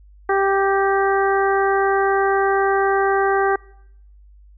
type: harmonic tone with a mistuned harmonic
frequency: 392 Hz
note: G4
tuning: in tune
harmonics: 1 / 2 / 3 / 4 / 5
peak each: -18 / -20 / -24 / -24 / -29 dBFS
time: 0.29-3.56 s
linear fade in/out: 5 ms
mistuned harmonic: 5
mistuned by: -37 cents
effects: noise-tail reverb RT60 0.8 s tail -25 dB re dry + added 50 Hz sine -44 dBFS peak until 4.57 s